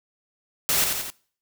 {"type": "noise with echo", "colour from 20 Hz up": "white", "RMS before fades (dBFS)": -22, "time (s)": [0.69, 0.84], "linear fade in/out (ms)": 0, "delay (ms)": 87, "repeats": 3, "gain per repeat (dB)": -4, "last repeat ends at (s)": 1.101, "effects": ["noise-tail reverb RT60 0.5 s tail -23 dB re dry"]}